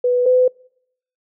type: tone pair in turn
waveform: sine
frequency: 493.9 / 505.4 Hz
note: B4 / B4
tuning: 0 / +40 cents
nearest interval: unison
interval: 40 cents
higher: second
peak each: -13 / -10 dBFS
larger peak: second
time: 0.04-0.26 / 0.26-0.48 s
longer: neither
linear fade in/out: 5 ms
effects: noise-tail reverb RT60 0.7 s tail -26 dB re dry